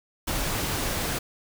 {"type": "noise", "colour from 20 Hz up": "pink", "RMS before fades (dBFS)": -28, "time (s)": [0.27, 1.19], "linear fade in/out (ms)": 10, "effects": []}